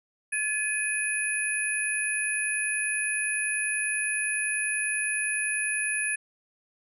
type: tone cluster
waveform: sine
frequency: 1716 / 2505 / 9950 Hz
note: A6 / D#7 / D#9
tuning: -44 / +11 / -1 cents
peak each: -30 dBFS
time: 0.32-6.16 s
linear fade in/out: 10 ms
effects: none